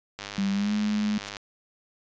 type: click train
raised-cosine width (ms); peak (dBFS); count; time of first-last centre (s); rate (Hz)
0.2; -18; 120; 0.19-1.368; 101
type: tone with pitch glide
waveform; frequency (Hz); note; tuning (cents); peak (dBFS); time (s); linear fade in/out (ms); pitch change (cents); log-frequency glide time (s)
sine; 196 to 211.3; G3 to G#3; 0 to +30; -23; 0.38-1.18; 2; +130; 0.52-0.73
type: noise with exponential growth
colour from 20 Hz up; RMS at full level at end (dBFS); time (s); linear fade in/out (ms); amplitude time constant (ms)
white; -32; 1.21-1.29; 5; 17
effects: resampled to 16000 Hz